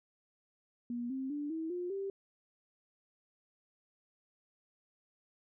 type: tone with pitch steps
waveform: sine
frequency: 240 / 264.8 / 292.1 / 322.2 / 355.5 / 392.1 Hz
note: B3 / C4 / D4 / E4 / F4 / G4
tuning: -49 / +21 / -9 / -39 / +31 / 0 cents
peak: -35 dBFS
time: 0.9-2.1 s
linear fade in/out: 2 ms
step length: 200 ms
effects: none